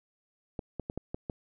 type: clicks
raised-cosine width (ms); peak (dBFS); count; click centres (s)
2; -21; 6; 0.592 / 0.797 / 0.899 / 0.976 / 1.145 / 1.298
effects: none